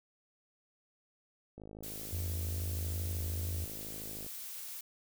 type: click train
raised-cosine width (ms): 2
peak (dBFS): -35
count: 143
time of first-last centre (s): 1.58-4.264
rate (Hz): 52.9
type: noise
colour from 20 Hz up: blue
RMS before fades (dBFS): -44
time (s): 1.83-4.81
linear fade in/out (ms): 5
type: tone with vibrato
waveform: sine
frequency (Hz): 84.8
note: E2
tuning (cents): +50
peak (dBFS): -34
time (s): 2.12-3.65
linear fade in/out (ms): 10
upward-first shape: square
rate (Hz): 2.4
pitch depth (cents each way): 27
effects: none